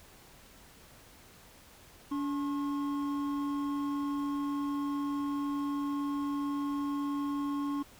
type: tone pair together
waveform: triangle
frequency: 285.8 / 1079 Hz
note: D4 / C#6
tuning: -47 / -47 cents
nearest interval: octave + major seventh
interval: 2300 cents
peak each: -29 / -38 dBFS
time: 2.11-7.83 s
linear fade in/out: 10 ms
effects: pink hiss -56 dBFS RMS until 7.99 s